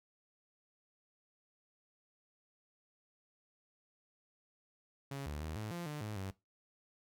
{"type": "tone with pitch steps", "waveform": "sawtooth", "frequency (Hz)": [138.5, 73.8, 78.5, 107.7, 173.1, 149.4, 106.6, 96.2], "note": ["C#3", "D2", "D#2", "A2", "F3", "D3", "G#2", "G2"], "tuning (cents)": [-1, 9, 16, -37, -15, 30, 46, -32], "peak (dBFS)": -36, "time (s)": [5.11, 6.31], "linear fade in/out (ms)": 5, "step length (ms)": 150, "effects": ["noise-tail reverb RT60 0.2 s tail -18 dB re dry"]}